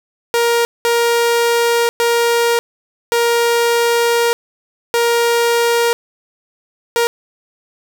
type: tone bursts at uneven times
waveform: sawtooth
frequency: 470 Hz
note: A#4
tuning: 14 cents sharp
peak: -8 dBFS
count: 6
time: 0.34-0.65 / 0.85-1.89 / 2-2.59 / 3.12-4.33 / 4.94-5.93 / 6.96-7.07 s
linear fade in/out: 0 ms
effects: none